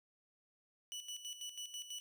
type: tone with tremolo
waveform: 25% pulse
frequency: 2960 Hz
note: F#7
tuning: in tune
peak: -39 dBFS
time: 0.92-2 s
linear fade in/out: 0 ms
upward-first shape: square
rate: 6.1 Hz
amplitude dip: 65%
effects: none